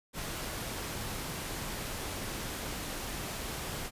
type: noise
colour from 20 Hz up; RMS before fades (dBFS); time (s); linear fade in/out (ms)
pink; -38; 0.13-3.91; 50
effects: resampled to 32000 Hz